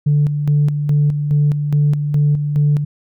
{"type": "tone with tremolo", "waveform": "sine", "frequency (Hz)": 146.83, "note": "D3", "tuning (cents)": 0, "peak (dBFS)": -9, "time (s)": [0.06, 2.85], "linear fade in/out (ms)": 10, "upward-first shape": "square", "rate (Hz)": 2.4, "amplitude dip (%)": 55, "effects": ["tanh soft clip ceiling -7 dBFS"]}